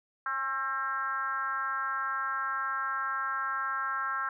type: tone with frequency modulation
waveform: sine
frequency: 1339 Hz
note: E6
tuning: 27 cents sharp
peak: -29 dBFS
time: 0.26-4.29 s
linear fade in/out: 2 ms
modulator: 261 Hz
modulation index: 1.2
effects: none